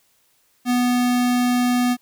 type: tone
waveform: square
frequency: 246.3 Hz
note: B3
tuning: 5 cents flat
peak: -17 dBFS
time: 0.65-1.97 s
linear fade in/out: 50 ms
effects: white hiss -62 dBFS RMS until 2.01 s